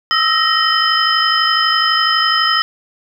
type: tone cluster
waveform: sine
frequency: 1275 / 1327 / 1876 / 3064 / 5110 Hz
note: D#6 / E6 / A#6 / G7 / D#8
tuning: +42 / +11 / +11 / -40 / +45 cents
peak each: -18 dBFS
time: 0.11-2.62 s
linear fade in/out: 0 ms
effects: 7-bit